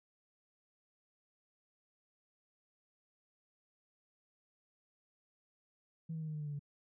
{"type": "tone with pitch steps", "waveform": "sine", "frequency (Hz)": [162.3, 159.51, 156.77, 154.08, 151.43, 148.83, 146.27, 143.76], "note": ["E3", "D#3", "D#3", "D#3", "D#3", "D3", "D3", "D3"], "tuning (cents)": [-27, 43, 13, -17, -47, 23, -7, -37], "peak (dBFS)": -37, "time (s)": [6.09, 6.594], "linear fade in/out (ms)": 10, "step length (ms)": 63, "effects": ["tanh soft clip ceiling -34 dBFS"]}